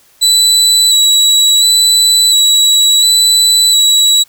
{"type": "tone with vibrato", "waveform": "30% pulse", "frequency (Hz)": 3937, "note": "B7", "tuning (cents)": -6, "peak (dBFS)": -3, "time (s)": [0.21, 4.24], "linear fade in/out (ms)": 20, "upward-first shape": "square", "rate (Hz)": 0.71, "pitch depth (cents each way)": 18, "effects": ["white hiss -48 dBFS RMS until 4.28 s"]}